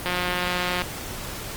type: click train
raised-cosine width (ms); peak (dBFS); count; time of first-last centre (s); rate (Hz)
0.3; -9; 137; 0.06-0.82; 179
effects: pink hiss -34 dBFS RMS until 1.56 s + Opus 32 kbps